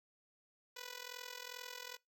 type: tone with amplitude modulation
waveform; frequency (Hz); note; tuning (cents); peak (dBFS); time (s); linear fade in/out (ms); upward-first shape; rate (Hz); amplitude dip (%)
5% pulse; 493.9; B4; 0; -31; 0.76-1.97; 10; sine; 42.4; 85
effects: noise-tail reverb RT60 0.2 s tail -23 dB re dry